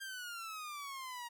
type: exponential sweep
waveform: sawtooth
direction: down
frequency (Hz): 1606 to 940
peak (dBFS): -39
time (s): 0-1.29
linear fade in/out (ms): 20
effects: none